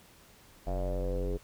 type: tone with low-pass filter sweep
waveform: square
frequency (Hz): 45.89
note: F#1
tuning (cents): -14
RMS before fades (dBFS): -32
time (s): 0.66-1.38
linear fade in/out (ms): 20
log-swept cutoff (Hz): 680 to 430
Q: 6.9
effects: pink hiss -58 dBFS RMS until 1.43 s